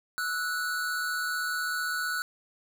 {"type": "tone pair together", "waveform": "square", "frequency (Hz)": [1318.5, 1474.1], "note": ["E6", "F#6"], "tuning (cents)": [0, -7], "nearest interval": "major second", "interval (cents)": 193, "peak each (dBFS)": [-37, -30], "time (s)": [0.18, 2.22], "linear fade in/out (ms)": 0, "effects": []}